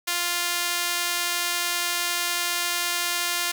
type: tone with high-pass filter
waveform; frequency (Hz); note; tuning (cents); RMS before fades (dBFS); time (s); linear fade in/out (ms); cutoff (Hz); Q
sawtooth; 349.2; F4; 0; -26; 0.07-3.52; 10; 1700; 0.5
effects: none